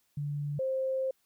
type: tone pair in turn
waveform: sine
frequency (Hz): 145.3 / 527.1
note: D3 / C5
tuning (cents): -18 / +13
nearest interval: octave + minor seventh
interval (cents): 2231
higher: second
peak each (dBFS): -31 / -28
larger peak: second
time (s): 0.17-0.59 / 0.59-1.11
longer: second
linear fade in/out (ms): 5
effects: white hiss -73 dBFS RMS until 1.25 s